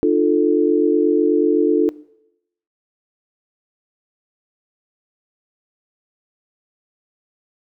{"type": "chord", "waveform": "sine", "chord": "D minor", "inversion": "none", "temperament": "equal with one note detuned", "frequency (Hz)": [301.1, 349.2, 440], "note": ["D4", "F4", "A4"], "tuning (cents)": [43, 0, 0], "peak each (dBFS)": -17, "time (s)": [0.03, 1.89], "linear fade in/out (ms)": 0, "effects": ["noise-tail reverb RT60 0.8 s tail -20 dB re dry"]}